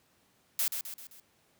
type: noise with echo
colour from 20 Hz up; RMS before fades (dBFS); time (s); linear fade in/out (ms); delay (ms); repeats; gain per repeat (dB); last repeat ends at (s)
blue; -29; 0.59-0.68; 2; 130; 4; -6; 1.2
effects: pink hiss -68 dBFS RMS until 1.59 s + high-pass 100 Hz 12 dB/octave